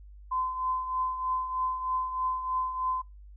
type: tone with tremolo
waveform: sine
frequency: 1026 Hz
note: C6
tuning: 34 cents flat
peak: -25 dBFS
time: 0.31-3.02 s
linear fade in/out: 10 ms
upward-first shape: triangle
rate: 3.2 Hz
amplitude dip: 65%
effects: noise-tail reverb RT60 0.2 s tail -23 dB re dry + added 50 Hz sine -46 dBFS peak until 3.36 s